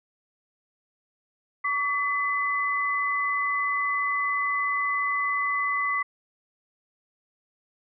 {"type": "tone pair together", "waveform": "sine", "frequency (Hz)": [1135, 2012], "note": ["C#6", "B6"], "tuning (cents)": [41, 32], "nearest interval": "minor seventh", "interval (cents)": 991, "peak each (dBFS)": -26, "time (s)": [1.64, 6.03], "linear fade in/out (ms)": 10, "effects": []}